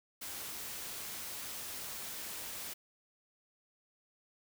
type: noise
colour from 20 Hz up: white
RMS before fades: -43 dBFS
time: 0.21-2.74 s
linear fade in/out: 10 ms
effects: none